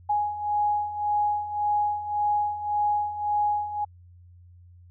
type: beating tone pair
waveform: sine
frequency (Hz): 830.6 / 832.4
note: G#5 / G#5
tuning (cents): 0 / +4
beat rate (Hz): 1.8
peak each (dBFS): -29 / -24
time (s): 0.09-3.85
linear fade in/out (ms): 10
effects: added 88 Hz sine -48 dBFS peak until 4.9 s